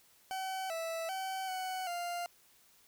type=tone with pitch steps; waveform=40% pulse; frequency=760 / 657 / 763 / 747 / 698 Hz; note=F#5 / E5 / G5 / F#5 / F5; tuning=+46 / -6 / -47 / +16 / -1 cents; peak=-35 dBFS; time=0.31-2.26 s; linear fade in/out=0 ms; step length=390 ms; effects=white hiss -65 dBFS RMS until 2.87 s